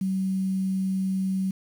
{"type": "tone with quantisation", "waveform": "sine", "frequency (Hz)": 190, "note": "F#3", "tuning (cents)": 46, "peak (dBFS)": -23, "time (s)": [0.01, 1.51], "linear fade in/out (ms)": 5, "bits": 8, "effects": []}